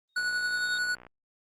sine tone with exponential growth, 3729 Hz, A#7, in tune, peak -34 dBFS, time 0.09-0.78 s, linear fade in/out 2 ms, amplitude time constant 150 ms
square tone with tremolo, 1471 Hz, F#6, 11 cents flat, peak -26 dBFS, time 0.16-0.95 s, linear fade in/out 5 ms, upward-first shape triangle, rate 11 Hz, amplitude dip 40%
click train, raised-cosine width 0.5 ms, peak -33 dBFS, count 55, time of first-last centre 0.18-1.067 s, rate 60.9 Hz
effects low-pass 8000 Hz 12 dB/octave + Opus 32 kbps

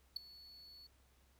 triangle tone with ADSR envelope, 4422 Hz, C#8, 5 cents flat, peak -32 dBFS, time 0.16-0.87 s, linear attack 6 ms, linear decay 6 ms, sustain -22 dB, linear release 6 ms, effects added 65 Hz sine -69 dBFS peak until 1.39 s + pink hiss -73 dBFS RMS until 1.39 s

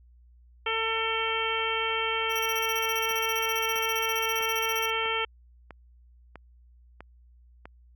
harmonic tone, 448.4 Hz, A4, 33 cents sharp, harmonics 1 / 2 / 3 / 4 / 5 / 6 / 7, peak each -33 / -34 / -32 / -38 / -33 / -34 / -33 dBFS, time 0.66-5.25 s, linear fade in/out 5 ms
15% pulse tone with tremolo, 5780 Hz, F#8, 41 cents flat, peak -27 dBFS, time 2.29-4.91 s, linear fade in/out 50 ms, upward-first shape square, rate 15 Hz, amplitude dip 80%
click train, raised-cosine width 0.5 ms, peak -27 dBFS, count 8, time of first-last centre 3.11-7.655 s, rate 1.54 Hz
effects added 60 Hz sine -53 dBFS peak until 7.95 s

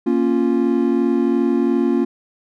triangle chord, Bb minor, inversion none, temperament equal with one note detuned, 234.4 / 277.2 / 349.2 Hz, Bb3 / Db4 / F4, +10 / 0 / 0 cents, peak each -17 dBFS, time 0.06-2.05 s, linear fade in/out 10 ms, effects none

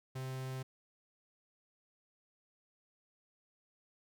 45% pulse tone, 130.81 Hz, C3, in tune, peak -39 dBFS, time 0.15-0.63 s, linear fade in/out 10 ms, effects none

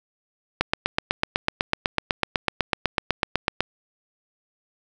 click train, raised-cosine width 0.3 ms, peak -3 dBFS, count 25, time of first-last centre 0.61-3.606 s, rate 8.01 Hz, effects none

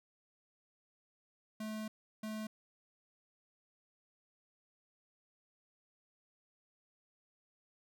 square tone bursts at uneven times, 216.4 Hz, A3, 29 cents flat, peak -40 dBFS, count 2, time 1.6-1.88 / 2.23-2.47 s, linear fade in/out 5 ms, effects none

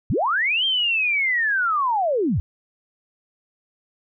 sine linear two-way sweep, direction up then down, 62.2 to 3200 to 62.2 Hz, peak -18 dBFS, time 0.1-2.4 s, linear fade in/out 0 ms, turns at 0.65 s, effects none

